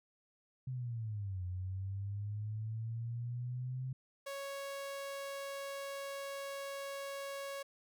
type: linear two-way sweep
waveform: sine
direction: down then up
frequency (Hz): 130.81 to 89.7 to 130.81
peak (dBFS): -37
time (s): 0.67-3.93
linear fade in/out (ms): 5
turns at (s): 1.44
type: tone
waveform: sawtooth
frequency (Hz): 554.4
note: C#5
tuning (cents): 0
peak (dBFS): -37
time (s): 4.26-7.63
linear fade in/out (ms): 10
effects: none